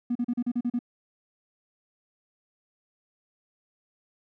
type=tone bursts; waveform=triangle; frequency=241.8 Hz; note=B3; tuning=36 cents flat; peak=-20 dBFS; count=8; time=0.1-0.791 s; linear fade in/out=10 ms; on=54 ms; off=37 ms; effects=tanh soft clip ceiling -21 dBFS